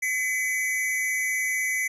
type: tone pair together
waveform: square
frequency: 2021 / 2265 Hz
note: B6 / C#7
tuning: +39 / +37 cents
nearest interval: major second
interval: 198 cents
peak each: -26 / -30 dBFS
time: 0.02-1.88 s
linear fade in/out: 10 ms
effects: resampled to 32000 Hz